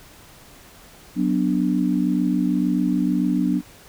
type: chord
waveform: sine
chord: B minor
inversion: second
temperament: equal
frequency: 185 / 246.9 / 293.7 Hz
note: F#3 / B3 / D4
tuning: 0 / 0 / 0 cents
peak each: -22 dBFS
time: 1.15-3.62 s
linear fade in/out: 50 ms
effects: pink hiss -47 dBFS RMS until 3.88 s